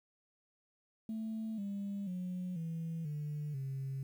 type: tone with pitch steps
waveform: sine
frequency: 220.7 / 200.1 / 181.35 / 164.39 / 149.01 / 135.07 Hz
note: A3 / G3 / F#3 / E3 / D3 / C#3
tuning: +5 / +36 / -34 / -4 / +25 / -45 cents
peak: -35 dBFS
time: 1.09-4.03 s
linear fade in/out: 2 ms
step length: 490 ms
effects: tanh soft clip ceiling -34 dBFS + 11-bit